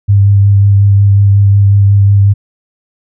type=tone with vibrato; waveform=sine; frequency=100 Hz; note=G2; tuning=35 cents sharp; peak=-3 dBFS; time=0.08-2.34 s; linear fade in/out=20 ms; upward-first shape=sine; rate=5.5 Hz; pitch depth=16 cents each way; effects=none